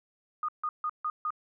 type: tone bursts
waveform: sine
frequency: 1231 Hz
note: D#6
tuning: 19 cents flat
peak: -28 dBFS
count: 5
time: 0.43-1.305 s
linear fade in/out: 2 ms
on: 55 ms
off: 150 ms
effects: none